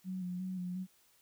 sine tone with vibrato, 182.9 Hz, F#3, 20 cents flat, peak -36 dBFS, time 0.04-0.87 s, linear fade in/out 50 ms, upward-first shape square, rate 2.8 Hz, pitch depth 31 cents each way, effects white hiss -68 dBFS RMS until 1.21 s

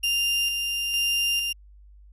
35% pulse tone with tremolo, 2794 Hz, F7, in tune, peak -20 dBFS, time 0.03-1.53 s, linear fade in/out 10 ms, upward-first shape square, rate 1.1 Hz, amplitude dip 35%, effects added 50 Hz sine -47 dBFS peak until 2.12 s + resampled to 32000 Hz

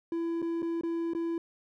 triangle tone with dropouts, 334.4 Hz, E4, 25 cents sharp, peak -27 dBFS, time 0.12-1.38 s, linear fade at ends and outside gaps 2 ms, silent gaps 0.419-0.425 / 0.621-0.627 / 0.811-0.834 / 1.135-1.149 s, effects none

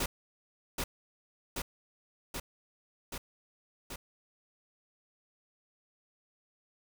pink noise with echo, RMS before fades -32 dBFS, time 0-0.06 s, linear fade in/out 5 ms, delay 780 ms, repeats 5, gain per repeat -2 dB, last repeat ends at 3.96 s, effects none

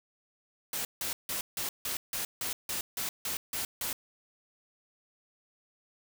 white noise bursts, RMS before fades -34 dBFS, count 12, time 0.73-3.93 s, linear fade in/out 2 ms, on 120 ms, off 160 ms, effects none

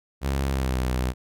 sawtooth tone with pitch glide, 68.1 to 63.17 Hz, C#2 to B1, -30 to +40 cents, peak -19 dBFS, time 0.21-1.14 s, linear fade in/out 50 ms, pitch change -130 cents, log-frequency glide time 0.48-0.79 s, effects none

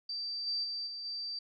sine tone with level steps, 4662 Hz, D8, 14 cents flat, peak -35 / -31 / -35 / -39 / -36 dBFS, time 0.09-1.39 s, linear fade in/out 5 ms, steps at 0.46 / 0.63 / 0.86 / 1.04 s, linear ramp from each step 20 ms, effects none

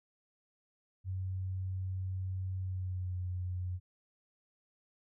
sine tone with pitch glide, 93.7 to 90.72 Hz, F#2 to F#2, +22 to -34 cents, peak -34 dBFS, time 1.04-3.8 s, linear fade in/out 50 ms, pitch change -56 cents, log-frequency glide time 2.59-3.18 s, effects none

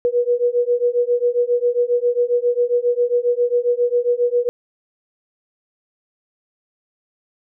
sine beating tone pair, 480.9 / 488.3 Hz, B4 / B4, -46 / -20 cents, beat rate 7.4 Hz, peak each -18 dBFS, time 0.05-4.49 s, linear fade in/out 0 ms, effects none

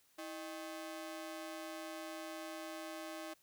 sawtooth ring-modulated tone, 471 Hz, A#4, 18 cents sharp, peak -37 dBFS, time 0.18-3.34 s, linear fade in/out 10 ms, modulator 147 Hz, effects white hiss -71 dBFS RMS until 3.42 s

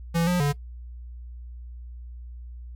square tone with pitch steps, 168 / 178.2 / 144 Hz, E3 / F3 / D3, +33 / +35 / -34 cents, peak -21 dBFS, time 0.14-0.53 s, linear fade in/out 20 ms, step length 130 ms, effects noise-tail reverb RT60 0.1 s tail -19 dB re dry + added 60 Hz sine -37 dBFS peak until 2.75 s

